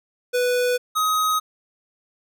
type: tone pair in turn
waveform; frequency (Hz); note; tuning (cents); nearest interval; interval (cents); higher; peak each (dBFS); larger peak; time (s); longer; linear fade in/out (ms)
square; 493.9 / 1261.2; B4 / D#6; 0 / +23; octave + major third; 1623; second; -19; neither; 0.33-0.78 / 0.95-1.4; neither; 20
effects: none

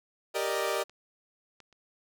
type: chord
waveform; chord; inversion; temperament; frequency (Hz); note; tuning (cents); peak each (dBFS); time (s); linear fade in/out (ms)
sawtooth; Eb major seventh; first; equal; 392 / 466.2 / 587.3 / 622.3; G4 / Bb4 / D5 / Eb5; 0 / 0 / 0 / 0; -30; 0.34-0.84; 20
type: clicks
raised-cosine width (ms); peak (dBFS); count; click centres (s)
0.2; -36 / -35 / -43; 3; 0.896 / 1.603 / 1.727
effects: none

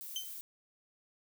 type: noise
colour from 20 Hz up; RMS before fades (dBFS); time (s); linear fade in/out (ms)
violet; -45; 0.01-0.41; 0
type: tone with exponential decay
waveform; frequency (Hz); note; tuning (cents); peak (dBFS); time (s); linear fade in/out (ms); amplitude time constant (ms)
30% pulse; 3093; G7; -24; -29; 0.16-0.34; 1; 38
effects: none

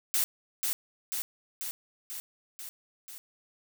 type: noise with echo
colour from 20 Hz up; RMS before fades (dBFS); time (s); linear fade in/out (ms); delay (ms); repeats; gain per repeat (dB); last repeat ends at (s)
blue; -27; 0.14-0.24; 0; 490; 6; -3; 3.18
effects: none

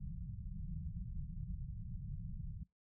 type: low-pass noise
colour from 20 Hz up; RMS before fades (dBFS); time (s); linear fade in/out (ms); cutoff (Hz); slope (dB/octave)
pink; -44; 0-2.64; 10; 190; 96
effects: noise-tail reverb RT60 0.2 s tail -24 dB re dry

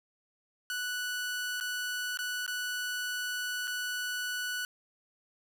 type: tone with dropouts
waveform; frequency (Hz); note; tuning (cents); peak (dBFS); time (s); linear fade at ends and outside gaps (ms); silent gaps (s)
sawtooth; 1480; F#6; 0; -29; 0.7-4.65; 1; 1.601-1.609 / 2.173-2.189 / 2.464-2.478 / 3.673-3.677
effects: none

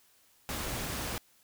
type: noise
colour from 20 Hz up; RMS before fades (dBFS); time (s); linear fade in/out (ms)
pink; -36; 0.49-1.18; 0
effects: white hiss -65 dBFS RMS until 1.43 s

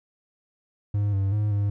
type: tone with pitch steps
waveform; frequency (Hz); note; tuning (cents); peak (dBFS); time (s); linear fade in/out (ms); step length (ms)
triangle; 102.6 / 97.7 / 105.1 / 101.7; G#2 / G2 / G#2 / G#2; -21 / -5 / +21 / -36; -19; 0.94-1.7; 5; 190
effects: none

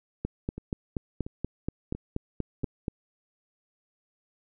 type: two click trains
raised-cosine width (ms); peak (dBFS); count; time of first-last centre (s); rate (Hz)
3; -16 / -24; 12 / 4; 0.25-2.882 / 0.58-2.635; 4.18 / 1.46
effects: none

